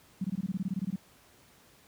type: tone bursts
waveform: sine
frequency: 188.9 Hz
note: F#3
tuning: 36 cents sharp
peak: -28 dBFS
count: 14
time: 0.21-0.959 s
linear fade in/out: 5 ms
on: 34 ms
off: 21 ms
effects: pink hiss -60 dBFS RMS until 1.87 s + high-pass 60 Hz 12 dB/octave